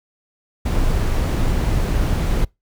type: noise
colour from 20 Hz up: brown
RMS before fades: -18 dBFS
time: 0.65-2.45 s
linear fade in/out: 10 ms
effects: noise-tail reverb RT60 0.2 s tail -25 dB re dry